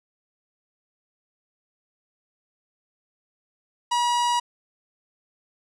45% pulse tone, 963 Hz, B5, 44 cents flat, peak -20 dBFS, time 3.91-4.4 s, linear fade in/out 10 ms, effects resampled to 22050 Hz

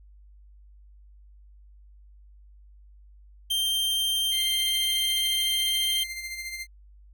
45% pulse tone, 3156 Hz, G7, 11 cents sharp, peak -23 dBFS, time 3.5-6.04 s, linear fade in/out 10 ms
sawtooth tone with tremolo, 2093 Hz, C7, in tune, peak -28 dBFS, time 4.31-6.67 s, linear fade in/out 50 ms, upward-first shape sine, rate 14 Hz, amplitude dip 50%
effects added 50 Hz sine -49 dBFS peak until 7.13 s

